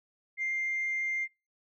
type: tone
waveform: sine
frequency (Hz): 2102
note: C7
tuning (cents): +7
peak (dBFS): -28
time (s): 0.37-1.28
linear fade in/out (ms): 50
effects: noise-tail reverb RT60 0.3 s tail -26 dB re dry + tanh soft clip ceiling -25 dBFS